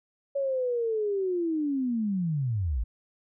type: linear sweep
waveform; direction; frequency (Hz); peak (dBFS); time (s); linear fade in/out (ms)
sine; down; 562 to 49.35; -25; 0.35-2.84; 10
effects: none